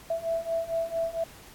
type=beating tone pair; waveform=sine; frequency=659.3 / 663.7 Hz; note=E5 / E5; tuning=0 / +12 cents; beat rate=4.4 Hz; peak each=-31 / -29 dBFS; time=0.1-1.24 s; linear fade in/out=5 ms; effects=pink hiss -50 dBFS RMS until 1.54 s + AAC 64 kbps